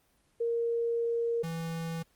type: tone pair in turn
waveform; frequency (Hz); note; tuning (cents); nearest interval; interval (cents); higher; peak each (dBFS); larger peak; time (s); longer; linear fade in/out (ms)
sine / square; 466.2 / 164.83; A#4 / E3; 0 / 0; octave + tritone; 1800; first; -27 / -34; first; 0.4-1.43 / 1.43-2.03; first; 10
effects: pink hiss -69 dBFS RMS until 2.15 s + Opus 24 kbps